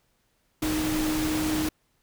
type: tone in noise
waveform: sine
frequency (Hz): 309.9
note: D#4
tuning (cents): -7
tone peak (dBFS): -25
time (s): 0.62-1.69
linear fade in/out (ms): 5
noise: pink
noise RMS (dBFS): -31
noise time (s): 0.62-1.69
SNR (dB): +3
effects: pink hiss -70 dBFS RMS until 2.02 s